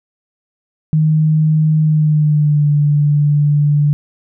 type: tone with pitch glide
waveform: sine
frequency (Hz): 155.56 to 146.83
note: D#3 to D3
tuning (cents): 0 to 0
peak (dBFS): -9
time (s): 0.93-3.93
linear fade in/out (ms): 0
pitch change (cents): -100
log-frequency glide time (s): 1.8-2.69
effects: none